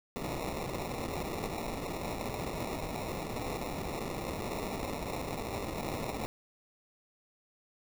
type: noise with sample-and-hold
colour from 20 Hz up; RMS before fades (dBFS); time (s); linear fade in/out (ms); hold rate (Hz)
white; -37; 0.16-6.26; 0; 1575
effects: none